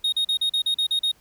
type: tone bursts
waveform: triangle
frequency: 3729 Hz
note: A#7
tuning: in tune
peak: -18 dBFS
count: 9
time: 0.04-1.116 s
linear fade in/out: 5 ms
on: 84 ms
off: 40 ms
effects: pink hiss -59 dBFS RMS until 1.2 s